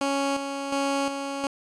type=tone with tremolo; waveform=15% pulse; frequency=277.2 Hz; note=C#4; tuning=in tune; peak=-17 dBFS; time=0.01-1.47 s; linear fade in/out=2 ms; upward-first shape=square; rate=1.4 Hz; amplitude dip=50%; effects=resampled to 22050 Hz